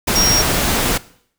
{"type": "tone in noise", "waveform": "sine", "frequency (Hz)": 5600, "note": "F8", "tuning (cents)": 4, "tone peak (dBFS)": -14, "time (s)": [0.15, 0.42], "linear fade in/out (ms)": 10, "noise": "pink", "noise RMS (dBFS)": -17, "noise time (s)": [0.07, 0.98], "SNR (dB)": 0, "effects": ["noise-tail reverb RT60 0.6 s tail -19 dB re dry"]}